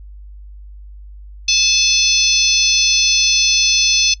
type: harmonic tone with a mistuned harmonic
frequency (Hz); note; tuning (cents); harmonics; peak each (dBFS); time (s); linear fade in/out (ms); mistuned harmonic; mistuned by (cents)
867; A5; -26; 3 / 4 / 5 / 6 / 7; -18 / -18 / -18 / -18 / -18; 1.48-4.14; 5; 5; -16
effects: noise-tail reverb RT60 0.1 s tail -19 dB re dry + added 50 Hz sine -33 dBFS peak until 4.2 s